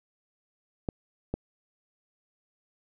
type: clicks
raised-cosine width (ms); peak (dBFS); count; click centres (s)
2; -16; 2; 0.888 / 1.34
effects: none